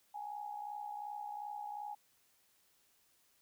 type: tone with amplitude modulation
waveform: sine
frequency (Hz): 830.6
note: G#5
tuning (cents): 0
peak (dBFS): -38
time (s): 0.14-1.95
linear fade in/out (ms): 10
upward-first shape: sine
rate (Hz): 62.7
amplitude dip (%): 65
effects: white hiss -72 dBFS RMS until 3.41 s